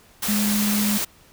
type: tone in noise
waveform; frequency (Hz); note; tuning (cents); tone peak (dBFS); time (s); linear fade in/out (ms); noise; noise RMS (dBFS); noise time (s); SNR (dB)
sine; 207.7; G#3; 0; -20; 0.28-0.98; 10; white; -25; 0.22-1.05; +2
effects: pink hiss -53 dBFS RMS until 1.32 s